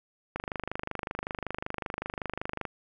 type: click train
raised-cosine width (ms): 0.5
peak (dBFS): -17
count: 59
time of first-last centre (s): 0.36-2.652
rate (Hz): 25.3
effects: none